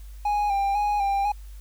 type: tone with vibrato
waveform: triangle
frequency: 811 Hz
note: G#5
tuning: 41 cents flat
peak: -19 dBFS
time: 0.25-1.32 s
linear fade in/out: 5 ms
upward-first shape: square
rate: 2 Hz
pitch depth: 36 cents each way
effects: added 50 Hz sine -38 dBFS peak until 1.6 s + white hiss -57 dBFS RMS until 1.6 s